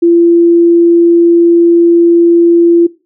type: tone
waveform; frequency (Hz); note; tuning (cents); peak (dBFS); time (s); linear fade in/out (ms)
sine; 340.7; F4; -43; -3; 0.02-2.87; 10
effects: noise-tail reverb RT60 0.3 s tail -20 dB re dry